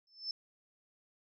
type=tone with exponential growth; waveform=sine; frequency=5280 Hz; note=E8; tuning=2 cents sharp; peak=-32 dBFS; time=0.07-0.31 s; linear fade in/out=2 ms; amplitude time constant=52 ms; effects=none